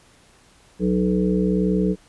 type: harmonic tone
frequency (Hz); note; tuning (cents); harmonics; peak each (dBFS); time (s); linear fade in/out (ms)
61.4; B1; -9; 1 / 3 / 5 / 7 / 8; -30 / -19 / -25 / -24 / -30; 0.79-1.96; 50
effects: pink hiss -54 dBFS RMS until 2.08 s + resampled to 24000 Hz